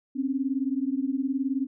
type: beating tone pair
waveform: sine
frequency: 260.7 / 279.7 Hz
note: C4 / C#4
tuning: -6 / +16 cents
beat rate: 19 Hz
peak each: -27 / -28 dBFS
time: 0.15-1.67 s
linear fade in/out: 20 ms
effects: none